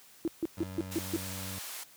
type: tone bursts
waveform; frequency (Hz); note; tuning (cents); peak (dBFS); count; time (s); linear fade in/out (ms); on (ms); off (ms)
sine; 329.6; E4; 0; -27; 6; 0.25-1.162; 0; 27; 150
type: tone with pitch glide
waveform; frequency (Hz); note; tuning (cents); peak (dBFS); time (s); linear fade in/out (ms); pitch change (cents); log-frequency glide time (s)
25% pulse; 93.9 to 94.77; F#2 to F#2; +26 to +42; -36; 0.57-1.59; 5; +16; 1.08-1.44
type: band-pass noise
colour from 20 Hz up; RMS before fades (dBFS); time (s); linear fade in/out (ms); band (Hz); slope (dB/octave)
white; -42; 0.91-1.84; 10; 620 to 16000; 12
effects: white hiss -57 dBFS RMS until 1.96 s + high-pass 60 Hz 12 dB/octave